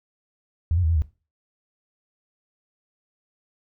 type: tone with pitch steps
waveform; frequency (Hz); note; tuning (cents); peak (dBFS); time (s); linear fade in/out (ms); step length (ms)
sine; 82.4 / 90.6 / 79.6 / 83.8 / 75.6; E2 / F#2 / D#2 / E2 / D#2; 0 / -36 / +40 / +29 / -49; -18; 0.71-1.02; 0; 62
effects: noise-tail reverb RT60 0.3 s tail -17 dB re dry